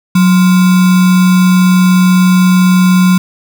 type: tone with sample-and-hold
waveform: sine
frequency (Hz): 183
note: F#3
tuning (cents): -19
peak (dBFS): -4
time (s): 0.15-3.18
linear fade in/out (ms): 5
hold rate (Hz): 1225
effects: none